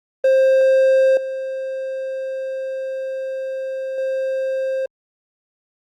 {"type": "tone with level steps", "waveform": "triangle", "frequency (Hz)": 529, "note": "C5", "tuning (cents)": 19, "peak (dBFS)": [-9, -21, -17], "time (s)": [0.24, 4.86], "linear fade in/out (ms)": 5, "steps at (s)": [1.17, 3.98], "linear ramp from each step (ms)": 2, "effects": ["Opus 32 kbps"]}